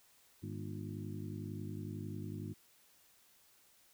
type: harmonic tone with a mistuned harmonic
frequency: 51 Hz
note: G#1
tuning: 31 cents flat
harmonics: 2 / 3 / 4 / 5 / 6 / 7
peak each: -44 / -47 / -48 / -50 / -49 / -52 dBFS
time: 0.42-2.54 s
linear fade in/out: 20 ms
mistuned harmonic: 5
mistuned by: -88 cents
effects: white hiss -67 dBFS RMS until 3.93 s